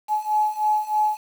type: beating tone pair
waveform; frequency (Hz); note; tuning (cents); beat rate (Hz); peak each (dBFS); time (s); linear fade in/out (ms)
sine; 849 / 852.2; G#5 / G#5; +38 / +44; 3.2; -23 / -21; 0.08-1.19; 50
effects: 7-bit